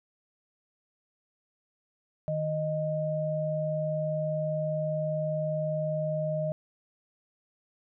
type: tone pair together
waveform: sine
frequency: 155 / 620 Hz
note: D#3 / D#5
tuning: -6 / -6 cents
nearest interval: 2 octaves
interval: 2400 cents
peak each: -31 / -29 dBFS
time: 2.28-6.52 s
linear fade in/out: 0 ms
effects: none